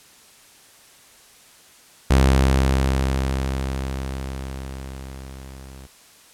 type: tone with level ramp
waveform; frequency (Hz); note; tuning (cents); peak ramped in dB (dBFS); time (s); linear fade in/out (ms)
sawtooth; 66.5; C2; +29; -8 to -35; 2.1-5.87; 10
effects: white hiss -50 dBFS RMS until 6.33 s + low-pass 11000 Hz 12 dB/octave